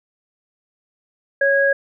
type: tone pair together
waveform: sine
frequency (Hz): 555.1 / 1649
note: C#5 / G#6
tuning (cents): +2 / -13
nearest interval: octave + perfect fifth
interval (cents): 1885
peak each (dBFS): -16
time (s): 1.41-1.73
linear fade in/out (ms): 5
effects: none